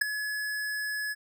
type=tone with ADSR envelope; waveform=square; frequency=1700 Hz; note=G#6; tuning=40 cents sharp; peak=-18 dBFS; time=0.01-1.15 s; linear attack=9 ms; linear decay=5 ms; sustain=-13 dB; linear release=33 ms; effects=none